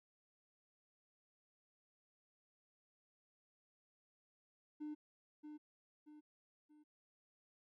triangle tone with echo, 301.1 Hz, D4, 43 cents sharp, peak -40 dBFS, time 4.8-4.95 s, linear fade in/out 20 ms, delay 630 ms, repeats 3, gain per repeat -7 dB, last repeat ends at 6.84 s, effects tanh soft clip ceiling -38 dBFS

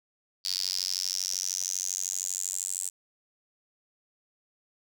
square tone with high-pass filter sweep, 46.38 Hz, F#1, 5 cents sharp, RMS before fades -32 dBFS, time 0.44-2.9 s, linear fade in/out 20 ms, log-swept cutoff 4700 to 7900 Hz, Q 7.8, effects none

